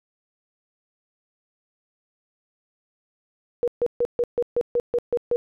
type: tone bursts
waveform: sine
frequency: 480 Hz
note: B4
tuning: 49 cents flat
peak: -18 dBFS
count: 10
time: 3.63-5.36 s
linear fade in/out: 0 ms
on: 47 ms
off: 140 ms
effects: none